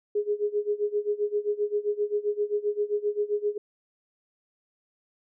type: tone with tremolo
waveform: sine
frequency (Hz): 415.3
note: G#4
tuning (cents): 0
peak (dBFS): -21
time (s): 0.15-3.58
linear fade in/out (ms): 5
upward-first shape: sine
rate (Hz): 7.6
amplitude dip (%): 90
effects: none